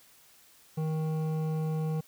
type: tone with hard clipping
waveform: sine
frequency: 157.2 Hz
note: D#3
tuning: 18 cents sharp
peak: -30 dBFS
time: 0.77-2.01 s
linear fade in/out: 10 ms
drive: 11 dB
effects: white hiss -59 dBFS RMS until 2.07 s